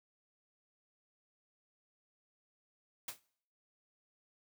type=noise with exponential decay; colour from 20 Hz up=white; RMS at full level=-37 dBFS; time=3.08-3.2 s; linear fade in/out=5 ms; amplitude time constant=26 ms; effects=noise-tail reverb RT60 0.6 s tail -22 dB re dry + high-pass 60 Hz 12 dB/octave